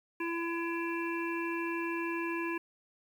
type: harmonic tone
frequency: 336.7 Hz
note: E4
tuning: 37 cents sharp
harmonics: 1 / 3 / 5 / 7 / 8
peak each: -34 / -39 / -41 / -42 / -43 dBFS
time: 0.2-2.58 s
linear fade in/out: 5 ms
effects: 10-bit